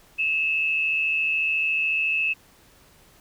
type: tone pair together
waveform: sine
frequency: 2601 / 2755 Hz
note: E7 / F7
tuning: -24 / -24 cents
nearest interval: minor second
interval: 100 cents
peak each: -21 / -31 dBFS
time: 0.18-2.34 s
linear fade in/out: 20 ms
effects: pink hiss -55 dBFS RMS until 3.2 s